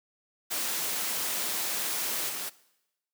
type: noise with level steps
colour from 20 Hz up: white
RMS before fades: -31 / -35 dBFS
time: 0.5-2.5 s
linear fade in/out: 20 ms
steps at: 2.28 s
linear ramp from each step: 20 ms
effects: noise-tail reverb RT60 0.9 s tail -20 dB re dry + high-pass 200 Hz 12 dB/octave